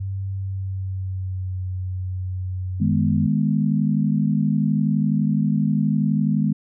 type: tone with pitch glide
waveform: sine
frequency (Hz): 96.8 to 92.43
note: G2 to F#2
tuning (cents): -21 to -1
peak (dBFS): -24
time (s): 0-3.27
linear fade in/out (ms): 10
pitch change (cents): -80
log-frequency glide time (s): 0.32-1.62
type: chord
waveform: sine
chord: G# minor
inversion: second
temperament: equal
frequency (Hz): 155.56 / 207.7 / 246.9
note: D#3 / G#3 / B3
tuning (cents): 0 / 0 / 0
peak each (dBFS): -21 / -20 / -24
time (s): 2.8-6.53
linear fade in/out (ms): 10
effects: none